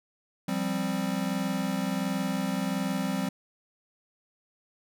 square chord, F suspended second, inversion none, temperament equal, 174.61 / 196 / 261.6 Hz, F3 / G3 / C4, 0 / 0 / 0 cents, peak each -34 / -31 / -33 dBFS, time 0.48-3.29 s, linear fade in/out 5 ms, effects none

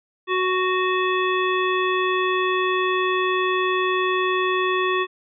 harmonic tone with a mistuned harmonic, 370 Hz, F#4, in tune, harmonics 1 / 3 / 5 / 7 / 9, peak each -22 / -23 / -27 / -29 / -32 dBFS, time 0.27-5.07 s, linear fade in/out 50 ms, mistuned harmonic 9, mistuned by +52 cents, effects none

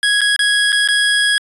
25% pulse tone with dropouts, 1661.2 Hz, G#6, in tune, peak -8 dBFS, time 0.03-1.38 s, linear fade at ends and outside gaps 1 ms, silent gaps 0.208-0.215 / 0.363-0.392 / 0.721-0.727 / 0.876-0.886 s, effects resampled to 24000 Hz

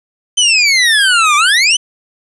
25% pulse exponential two-way sweep, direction down then up, 3100 to 1151 to 3100 Hz, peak -4 dBFS, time 0.37-1.77 s, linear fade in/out 10 ms, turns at 1.36 s, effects resampled to 24000 Hz + 7-bit

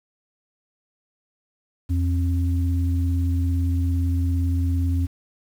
sine tone pair together, 83.7 / 268.7 Hz, E2 / C4, +27 / +46 cents, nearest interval octave + minor sixth, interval 2019 cents, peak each -19 / -28 dBFS, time 1.89-5.07 s, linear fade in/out 20 ms, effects 8-bit

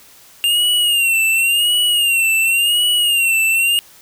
square tone with vibrato, 2794 Hz, F7, in tune, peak -13 dBFS, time 0.44-3.79 s, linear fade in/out 0 ms, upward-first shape sine, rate 0.92 Hz, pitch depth 86 cents each way, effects white hiss -45 dBFS RMS until 4.01 s

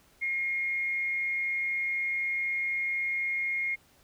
sine tone with amplitude modulation, 2144 Hz, C7, 42 cents sharp, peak -26 dBFS, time 0.21-3.76 s, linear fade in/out 20 ms, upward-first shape sine, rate 256 Hz, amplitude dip 30%, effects pink hiss -62 dBFS RMS until 4.03 s

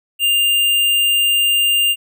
square tone, 2800 Hz, F7, 4 cents sharp, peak -13 dBFS, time 0.19-1.96 s, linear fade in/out 50 ms, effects none

